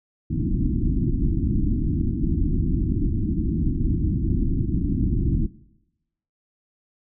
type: low-pass noise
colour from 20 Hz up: pink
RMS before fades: -22 dBFS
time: 0.3-5.47 s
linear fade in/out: 10 ms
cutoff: 340 Hz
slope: 96 dB/octave
effects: noise-tail reverb RT60 0.9 s tail -19 dB re dry